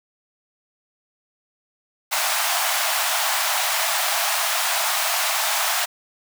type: high-pass noise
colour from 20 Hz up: pink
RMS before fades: -22 dBFS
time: 2.11-5.86 s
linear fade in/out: 20 ms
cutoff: 630 Hz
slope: 96 dB/octave
effects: none